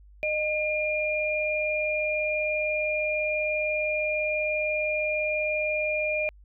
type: tone pair together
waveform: sine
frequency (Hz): 612 / 2407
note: D#5 / D7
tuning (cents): -29 / +42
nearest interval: 2 octaves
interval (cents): 2371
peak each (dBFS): -27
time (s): 0.23-6.29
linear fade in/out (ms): 0
effects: added 50 Hz sine -49 dBFS peak until 6.44 s